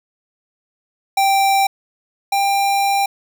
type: tone pair in turn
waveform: square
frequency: 784 / 794 Hz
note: G5 / G5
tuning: 0 / +22 cents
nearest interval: unison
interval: 22 cents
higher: second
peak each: -13 / -15 dBFS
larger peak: first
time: 1.17-1.67 / 2.32-3.06 s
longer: second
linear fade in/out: 5 ms
effects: none